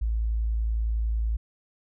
sine tone, 55.4 Hz, A1, 13 cents sharp, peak -23 dBFS, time 0.01-1.37 s, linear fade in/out 10 ms, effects none

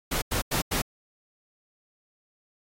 pink noise bursts, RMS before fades -27 dBFS, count 4, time 0.11-0.82 s, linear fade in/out 10 ms, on 110 ms, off 90 ms, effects AAC 48 kbps

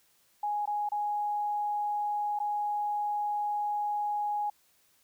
sine tone with dropouts, 830.6 Hz, G#5, in tune, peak -28 dBFS, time 0.43-4.5 s, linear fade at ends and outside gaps 5 ms, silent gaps 0.657-0.674 / 0.89-0.918 / 2.39-2.4 s, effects white hiss -67 dBFS RMS until 5.03 s

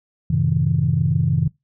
sine chord, F# diminished seventh, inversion none, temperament just, 92.5 / 111 / 133.2 / 159.84 Hz, F#2 / A2 / C3 / Eb3, 0 / +16 / +31 / +47 cents, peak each -23 / -25 / -19 / -19 dBFS, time 0.3-1.48 s, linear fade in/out 5 ms, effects noise-tail reverb RT60 0.2 s tail -23 dB re dry + tanh soft clip ceiling -5 dBFS

